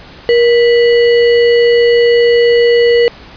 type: tone with sample-and-hold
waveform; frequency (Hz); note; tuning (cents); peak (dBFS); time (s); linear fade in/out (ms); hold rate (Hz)
sine; 473.8; A#4; +28; -5; 0.29-3.08; 0; 2450
effects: pink hiss -35 dBFS RMS until 3.36 s + resampled to 11025 Hz